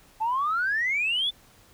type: exponential sweep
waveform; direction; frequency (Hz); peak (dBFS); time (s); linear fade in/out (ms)
sine; up; 857 to 3559; -22; 0.2-1.31; 20
effects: tanh soft clip ceiling -18 dBFS + pink hiss -56 dBFS RMS until 1.73 s